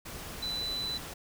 sine tone in noise, 3990 Hz, B7, 17 cents sharp, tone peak -32 dBFS, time 0.42-0.98 s, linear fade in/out 10 ms, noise pink, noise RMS -42 dBFS, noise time 0.05-1.14 s, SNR +7 dB, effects none

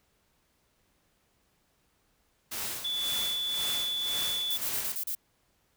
white noise with tremolo, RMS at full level -34 dBFS, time 2.51-4.96 s, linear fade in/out 10 ms, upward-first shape sine, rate 1.9 Hz, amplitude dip 70%
sine tone, 3459 Hz, A7, 30 cents flat, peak -29 dBFS, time 2.84-4.57 s, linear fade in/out 10 ms
violet noise bursts, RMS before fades -33 dBFS, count 6, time 4.5-5.151 s, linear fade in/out 5 ms, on 81 ms, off 33 ms
effects pink hiss -71 dBFS RMS until 5.76 s

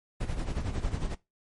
brown noise with tremolo, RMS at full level -29 dBFS, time 0.2-1.15 s, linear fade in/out 10 ms, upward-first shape sine, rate 11 Hz, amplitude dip 65%, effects noise-tail reverb RT60 0.2 s tail -19 dB re dry + MP3 48 kbps

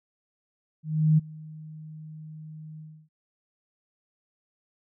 sine tone with ADSR envelope, 155.56 Hz, D#3, in tune, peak -15 dBFS, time 0.83-3.09 s, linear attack 350 ms, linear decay 18 ms, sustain -24 dB, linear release 300 ms, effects none

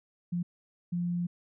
sine tone bursts at uneven times, 174.61 Hz, F3, in tune, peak -28 dBFS, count 2, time 0.32-0.43 / 0.92-1.27 s, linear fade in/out 10 ms, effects none

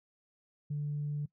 sine tone, 146.83 Hz, D3, in tune, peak -31 dBFS, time 0.7-1.26 s, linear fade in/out 10 ms, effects noise-tail reverb RT60 0.1 s tail -21 dB re dry + tanh soft clip ceiling -28 dBFS

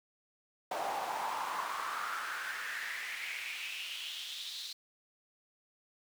brown noise with high-pass filter sweep, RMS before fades -39 dBFS, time 0.71-4.73 s, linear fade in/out 5 ms, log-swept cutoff 710 to 4100 Hz, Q 4.5, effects none

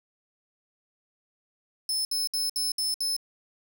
sawtooth tone bursts, 5250 Hz, E8, 8 cents flat, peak -23 dBFS, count 6, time 1.89-3.165 s, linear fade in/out 2 ms, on 160 ms, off 63 ms, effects none

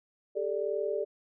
sine chord, G suspended second, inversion none, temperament equal with one note detuned, 399.1 / 440 / 587.3 Hz, G4 / A4 / D5, +31 / 0 / 0 cents, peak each -33 dBFS, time 0.35-1.05 s, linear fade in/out 20 ms, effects none

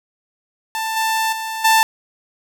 sawtooth tone with level steps, 887 Hz, A5, 14 cents sharp, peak -17 / -13 / -20 / -7 dBFS, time 0.75-1.83 s, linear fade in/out 0 ms, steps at 0.96 / 1.32 / 1.64 s, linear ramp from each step 10 ms, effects none

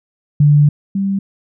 sine tone pair in turn, 146.83 / 195.99 Hz, D3 / G3, 0 / 0 cents, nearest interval perfect fourth, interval 500 cents, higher second, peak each -6 / -14 dBFS, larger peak first, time 0.4-0.69 / 0.95-1.19 s, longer first, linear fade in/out 5 ms, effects none

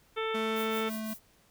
harmonic tone, 443.3 Hz, A4, 13 cents sharp, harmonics 1 / 2 / 3 / 4 / 5 / 6 / 7 / 8, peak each -32 / -41 / -36 / -45 / -40 / -46 / -46 / -43 dBFS, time 0.16-0.9 s, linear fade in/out 20 ms
square tone with pitch glide, 220 to 218.7 Hz, A3 to A3, 0 to -10 cents, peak -35 dBFS, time 0.34-1.14 s, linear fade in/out 10 ms, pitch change -10 cents, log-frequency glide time 0.81-0.99 s
violet noise with tremolo, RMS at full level -41 dBFS, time 0.56-1.2 s, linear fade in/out 2 ms, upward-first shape triangle, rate 5.9 Hz, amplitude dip 95%
effects pink hiss -64 dBFS RMS until 1.5 s

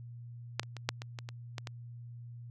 clicks, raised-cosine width 0.2 ms, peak -12 / -29 / -26 / -11 / -24 / -24 / -26 / -20 / -22 dBFS, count 9, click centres 0.596 / 0.632 / 0.767 / 0.89 / 1.019 / 1.188 / 1.289 / 1.582 / 1.672 s, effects added 119 Hz sine -44 dBFS peak until 2.5 s

